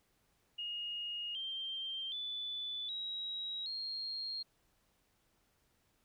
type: tone with pitch steps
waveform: sine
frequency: 2861 / 3156 / 3482 / 3841 / 4237 Hz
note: F7 / G7 / A7 / B7 / C8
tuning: +41 / +11 / -19 / -49 / +21 cents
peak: -38 dBFS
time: 0.58-4.43 s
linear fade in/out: 10 ms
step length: 770 ms
effects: pink hiss -75 dBFS RMS until 6.04 s